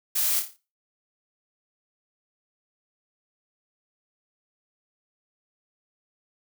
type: noise with echo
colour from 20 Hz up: blue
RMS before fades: -25 dBFS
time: 0.15-0.4 s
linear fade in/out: 10 ms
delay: 28 ms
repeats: 6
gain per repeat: -6 dB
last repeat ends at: 0.568 s
effects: noise-tail reverb RT60 0.3 s tail -17 dB re dry